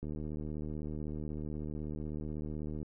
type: click train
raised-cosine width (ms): 3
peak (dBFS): -28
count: 214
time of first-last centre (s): 0.03-2.829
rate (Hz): 76.1
effects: none